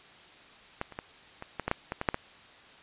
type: clicks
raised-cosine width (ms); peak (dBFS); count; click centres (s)
0.5; -16 / -30 / -20 / -24 / -17 / -14 / -10 / -17 / -16 / -8 / -15; 11; 0.814 / 0.923 / 0.989 / 1.424 / 1.597 / 1.68 / 1.714 / 1.921 / 2.014 / 2.088 / 2.144
effects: white hiss -53 dBFS RMS until 2.82 s + resampled to 8000 Hz